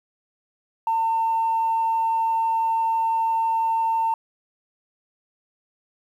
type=tone; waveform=sine; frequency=903 Hz; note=A5; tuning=45 cents sharp; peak=-18 dBFS; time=0.87-4.14 s; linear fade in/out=2 ms; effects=tanh soft clip ceiling -15 dBFS + 9-bit